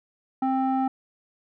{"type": "tone with low-pass filter", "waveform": "square", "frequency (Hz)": 263.5, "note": "C4", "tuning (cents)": 12, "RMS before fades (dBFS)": -24, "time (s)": [0.42, 0.88], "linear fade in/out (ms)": 5, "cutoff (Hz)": 960, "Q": 6.5, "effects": []}